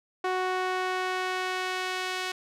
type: tone with band-pass filter sweep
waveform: sawtooth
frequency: 370 Hz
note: F#4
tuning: in tune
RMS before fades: -30 dBFS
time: 0.24-2.32 s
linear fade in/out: 5 ms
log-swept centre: 1000 to 3000 Hz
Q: 0.7
effects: none